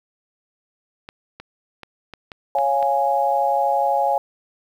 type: clicks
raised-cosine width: 0.3 ms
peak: -20 dBFS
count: 7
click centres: 1.089 / 1.4 / 1.833 / 2.137 / 2.318 / 2.586 / 2.827 s
type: chord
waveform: sine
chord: Db major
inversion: none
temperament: equal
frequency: 554.4 / 698.5 / 830.6 Hz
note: Db5 / F5 / Ab5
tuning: 0 / 0 / 0 cents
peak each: -22 / -22 / -19 dBFS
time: 2.55-4.18 s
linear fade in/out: 2 ms
effects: 8-bit